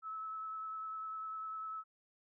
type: tone with vibrato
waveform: sine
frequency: 1300 Hz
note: E6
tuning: 24 cents flat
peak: -40 dBFS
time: 0.02-1.84 s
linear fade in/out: 50 ms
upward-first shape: sine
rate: 10 Hz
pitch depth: 15 cents each way
effects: none